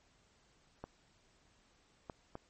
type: clicks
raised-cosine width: 1 ms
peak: -29 dBFS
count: 3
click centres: 0.84 / 2.098 / 2.354 s
effects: pink hiss -70 dBFS RMS until 2.49 s + MP3 32 kbps